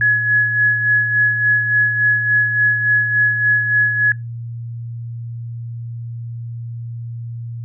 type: tone with tremolo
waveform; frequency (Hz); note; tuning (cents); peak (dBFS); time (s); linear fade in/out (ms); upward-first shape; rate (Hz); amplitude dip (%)
sine; 1689; G#6; +29; -10; 0.01-4.12; 2; sine; 3.5; 55
effects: noise-tail reverb RT60 0.2 s tail -25 dB re dry + added 117 Hz sine -25 dBFS peak until 7.64 s

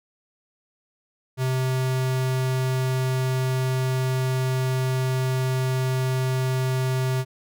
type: tone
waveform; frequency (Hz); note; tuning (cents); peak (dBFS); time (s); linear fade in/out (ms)
square; 129.8; C3; -13; -22; 1.37-7.25; 50
effects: none

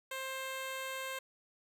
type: tone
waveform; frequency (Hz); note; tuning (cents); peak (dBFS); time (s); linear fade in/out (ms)
10% pulse; 528; C5; +16; -30; 0.11-1.19; 5
effects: none

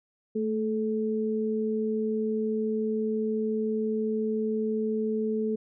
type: tone pair together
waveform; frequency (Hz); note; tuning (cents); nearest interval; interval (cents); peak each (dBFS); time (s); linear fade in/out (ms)
sine; 220 / 432.9; A3 / A4; 0 / -28; octave; 1172; -28; 0.35-5.56; 10
effects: none

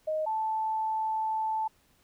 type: tone pair in turn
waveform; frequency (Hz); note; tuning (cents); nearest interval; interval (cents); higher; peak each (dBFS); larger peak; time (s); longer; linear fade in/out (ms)
sine; 623 / 877; D#5 / A5; +2 / -6; tritone; 592; second; -27; neither; 0.07-0.26 / 0.26-1.68; second; 10
effects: pink hiss -66 dBFS RMS until 2.03 s

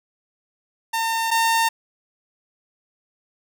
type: tone pair in turn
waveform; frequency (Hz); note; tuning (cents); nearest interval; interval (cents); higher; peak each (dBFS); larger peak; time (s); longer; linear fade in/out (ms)
sawtooth; 907 / 910.1; A#5 / A#5; -48 / -42; unison; 6; second; -17 / -13; second; 0.93-1.31 / 1.31-1.69; neither; 10
effects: none

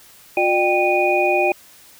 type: tone cluster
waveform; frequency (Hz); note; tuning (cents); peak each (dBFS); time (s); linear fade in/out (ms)
sine; 357.7 / 603 / 784 / 2463; F4 / D5 / G5 / D#7; +41 / +46 / 0 / -18; -20; 0.37-1.52; 2
effects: white hiss -47 dBFS RMS until 1.99 s

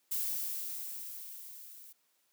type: noise with level ramp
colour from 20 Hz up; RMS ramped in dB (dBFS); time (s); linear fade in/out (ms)
violet; -33 to -53; 0.11-1.93; 10
effects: white hiss -74 dBFS RMS until 2.32 s + high-pass 200 Hz 12 dB/octave

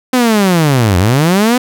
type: linear two-way sweep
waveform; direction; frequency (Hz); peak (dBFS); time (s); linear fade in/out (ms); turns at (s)
sawtooth; down then up; 258.8 to 84.9 to 256.1; -4; 0.13-1.58; 5; 0.98
effects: none

